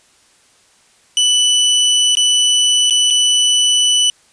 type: tone with dropouts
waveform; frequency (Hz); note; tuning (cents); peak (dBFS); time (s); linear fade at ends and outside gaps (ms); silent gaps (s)
sawtooth; 2979; F#7; +11; -7; 1.17-4.1; 1; 2.152-2.17 / 2.899-2.907 / 3.103-3.107
effects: white hiss -52 dBFS RMS until 4.32 s + resampled to 22050 Hz